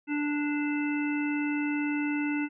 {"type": "harmonic tone", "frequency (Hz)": 293.7, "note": "D4", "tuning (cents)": 0, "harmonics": [1, 3, 5, 7, 9], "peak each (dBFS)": [-27, -41, -39, -39, -38], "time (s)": [0.07, 2.49], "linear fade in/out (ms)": 50, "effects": []}